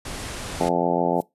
pink low-pass noise, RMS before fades -33 dBFS, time 0.05-0.69 s, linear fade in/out 5 ms, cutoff 11000 Hz, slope 48 dB/octave
harmonic tone, 86.5 Hz, F2, 16 cents flat, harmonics 2 / 3 / 4 / 5 / 6 / 7 / 8 / 9 / 10, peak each -28 / -28 / -28 / -28 / -28 / -28 / -28 / -28 / -28 dBFS, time 0.6-1.21 s, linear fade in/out 5 ms
violet noise with exponential growth, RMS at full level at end -40 dBFS, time 1.09-1.22 s, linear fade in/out 1 ms, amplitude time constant 27 ms
effects noise-tail reverb RT60 0.2 s tail -22 dB re dry + resampled to 32000 Hz

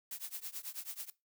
blue noise with tremolo, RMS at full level -40 dBFS, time 0.11-1.1 s, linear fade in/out 2 ms, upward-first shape triangle, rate 9.2 Hz, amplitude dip 100%, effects noise-tail reverb RT60 0.2 s tail -18 dB re dry

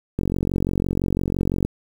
click train, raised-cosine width 3 ms, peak -9 dBFS, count 68, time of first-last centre 0.19-1.65 s, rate 45.9 Hz, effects 7-bit

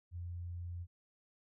sine tone, 87.2 Hz, F2, 2 cents flat, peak -40 dBFS, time 0.11-0.87 s, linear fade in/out 50 ms, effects none

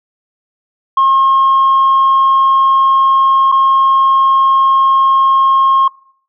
sine tone with dropouts, 1075 Hz, C6, 47 cents sharp, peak -5 dBFS, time 0.97-5.88 s, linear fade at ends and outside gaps 5 ms, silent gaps 3.518-3.522 s, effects noise-tail reverb RT60 0.6 s tail -24 dB re dry + tanh soft clip ceiling -4 dBFS

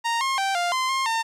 sawtooth tone with pitch steps, 929 / 1071 / 780 / 700 / 1037 / 1064 / 907 Hz, A#5 / C6 / G5 / F5 / C6 / C6 / A#5, -6 / +40 / -9 / +4 / -16 / +29 / -48 cents, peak -18 dBFS, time 0.04-1.23 s, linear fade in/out 20 ms, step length 170 ms, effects low-pass 8000 Hz 12 dB/octave + 10-bit

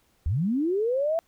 sine linear sweep, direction up, 65.41 to 676 Hz, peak -22 dBFS, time 0.26-1.19 s, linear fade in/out 0 ms, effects pink hiss -66 dBFS RMS until 1.27 s

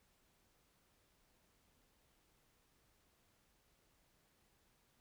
silence, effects pink hiss -75 dBFS RMS until 5 s

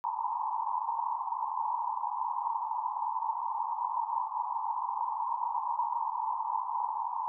white band-pass noise, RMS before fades -33 dBFS, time 0.04-7.28 s, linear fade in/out 0 ms, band 870 to 1000 Hz, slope 96 dB/octave, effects none

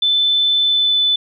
sine tone with pitch glide, 3520 to 3500 Hz, A7 to A7, 0 to -10 cents, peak -12 dBFS, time 0.02-1.16 s, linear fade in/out 5 ms, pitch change -10 cents, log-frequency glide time 0.62-1.02 s, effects none

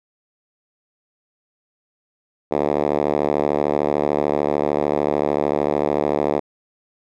5% pulse tone with band-pass filter, 73.42 Hz, D2, in tune, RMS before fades -20 dBFS, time 2.51-6.4 s, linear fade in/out 10 ms, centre 470 Hz, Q 1.1, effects none

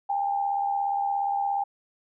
sine tone pair together, 802.9 / 880 Hz, G5 / A5, +41 / 0 cents, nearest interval major second, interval 159 cents, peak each -24 / -33 dBFS, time 0.09-1.64 s, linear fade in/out 10 ms, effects none

